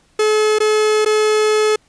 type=tone with dropouts; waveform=45% pulse; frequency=428.8 Hz; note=A4; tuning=45 cents flat; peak=-12 dBFS; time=0.19-1.76 s; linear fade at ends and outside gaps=5 ms; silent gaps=0.587-0.602 / 1.049-1.059 s; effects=pink hiss -56 dBFS RMS until 1.88 s + resampled to 22050 Hz